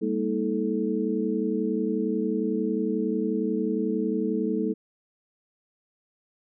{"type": "tone cluster", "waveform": "sine", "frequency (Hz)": [201.2, 232.3, 318.2, 435.2], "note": ["G3", "A#3", "D#4", "A4"], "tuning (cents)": [45, -6, 39, -19], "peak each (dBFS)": -29, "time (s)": [0.01, 4.74], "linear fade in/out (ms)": 20, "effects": []}